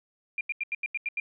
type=tone bursts; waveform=sine; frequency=2396 Hz; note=D7; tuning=34 cents sharp; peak=-27 dBFS; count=8; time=0.38-1.2 s; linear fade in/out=2 ms; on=29 ms; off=84 ms; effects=none